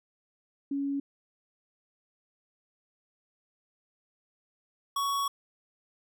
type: tone pair in turn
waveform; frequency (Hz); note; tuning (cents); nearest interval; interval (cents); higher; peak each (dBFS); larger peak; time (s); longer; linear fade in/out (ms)
sine / square; 279.4 / 1117.6; C#4 / C#6; +14 / +14; 2 octaves; 2400; second; -28; neither; 0.71-1 / 4.96-5.28; second; 5
effects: none